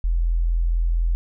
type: tone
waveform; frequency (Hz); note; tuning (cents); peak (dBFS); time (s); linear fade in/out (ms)
sine; 42.13; E1; +38; -17; 0.04-1.15; 0
effects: none